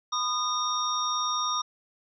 sine tone cluster, 1009 / 1231 / 3689 / 5610 Hz, B5 / D#6 / A#7 / F8, +37 / -19 / -19 / +7 cents, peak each -34 / -28 / -32 / -33 dBFS, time 0.12-1.62 s, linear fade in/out 10 ms, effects none

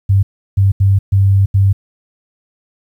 sine tone bursts at uneven times, 98 Hz, G2, in tune, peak -7 dBFS, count 5, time 0.09-0.23 / 0.57-0.72 / 0.8-0.99 / 1.12-1.46 / 1.54-1.73 s, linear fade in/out 10 ms, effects 8-bit

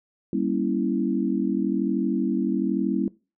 sine chord, G diminished seventh, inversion none, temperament equal with one note detuned, 196 / 236.2 / 277.2 / 329.6 Hz, G3 / Bb3 / Db4 / Fb4, 0 / +23 / 0 / 0 cents, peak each -27 dBFS, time 0.33-3.08 s, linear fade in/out 2 ms, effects noise-tail reverb RT60 0.3 s tail -21 dB re dry

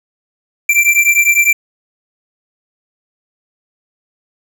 square beating tone pair, 2347 / 2356.9 Hz, D7 / D7, -2 / +6 cents, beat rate 9.9 Hz, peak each -12 dBFS, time 0.69-1.53 s, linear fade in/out 5 ms, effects none

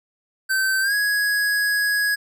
square tone with pitch glide, 1545 to 1665.5 Hz, G6 to G#6, -26 to +4 cents, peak -19 dBFS, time 0.49-2.16 s, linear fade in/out 20 ms, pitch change +130 cents, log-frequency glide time 0.81-0.94 s, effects none

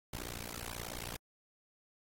pink noise with amplitude modulation, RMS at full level -39 dBFS, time 0.13-1.17 s, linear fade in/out 5 ms, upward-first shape sine, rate 58.6 Hz, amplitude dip 100%, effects AAC 48 kbps

